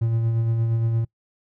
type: tone with tremolo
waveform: triangle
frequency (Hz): 114.4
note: A#2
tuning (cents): -32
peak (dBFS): -16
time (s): 0.01-1.05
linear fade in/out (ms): 10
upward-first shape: sine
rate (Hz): 8.6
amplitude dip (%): 30
effects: noise-tail reverb RT60 0.1 s tail -23 dB re dry